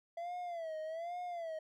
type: tone with vibrato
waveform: triangle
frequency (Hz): 669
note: E5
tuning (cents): +25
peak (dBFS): -37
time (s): 0.17-1.59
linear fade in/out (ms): 5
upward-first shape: sine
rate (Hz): 1.2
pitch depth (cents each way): 120
effects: none